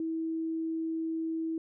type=tone; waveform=sine; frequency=324.2 Hz; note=E4; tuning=29 cents flat; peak=-30 dBFS; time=0-1.58 s; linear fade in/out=2 ms; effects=none